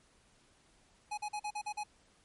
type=tone bursts; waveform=square; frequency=838 Hz; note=G#5; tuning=15 cents sharp; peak=-36 dBFS; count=7; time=1.11-1.837 s; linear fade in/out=10 ms; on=67 ms; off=43 ms; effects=pink hiss -67 dBFS RMS until 2.24 s + MP3 48 kbps